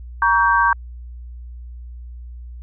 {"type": "chord", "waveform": "sine", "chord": "G diminished", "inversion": "first", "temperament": "just", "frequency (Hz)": [940.8, 1128.9, 1568], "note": ["Bb5", "Db6", "G6"], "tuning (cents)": [16, 31, 0], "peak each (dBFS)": -17, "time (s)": [0.22, 0.73], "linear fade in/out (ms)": 2, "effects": ["added 60 Hz sine -32 dBFS peak until 2.62 s"]}